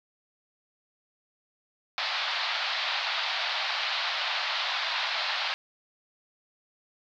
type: band-pass noise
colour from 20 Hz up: white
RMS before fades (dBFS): -30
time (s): 1.98-5.54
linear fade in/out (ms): 0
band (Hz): 640 to 4500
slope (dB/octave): 48
effects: none